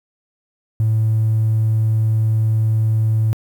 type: tone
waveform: triangle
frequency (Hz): 110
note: A2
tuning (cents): 0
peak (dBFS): -10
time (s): 0.8-3.33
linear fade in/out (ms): 0
effects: tanh soft clip ceiling -10 dBFS + 8-bit